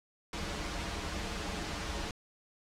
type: noise with comb filter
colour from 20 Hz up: pink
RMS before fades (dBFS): -37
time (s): 0.33-2.11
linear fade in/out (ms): 2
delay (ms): 7.9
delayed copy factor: -0.7
effects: low-pass 6000 Hz 12 dB/octave